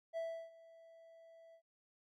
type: tone with ADSR envelope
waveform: triangle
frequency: 659.3 Hz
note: E5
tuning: in tune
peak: -35 dBFS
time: 0.13-1.62 s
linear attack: 40 ms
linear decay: 330 ms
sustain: -21 dB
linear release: 78 ms
effects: none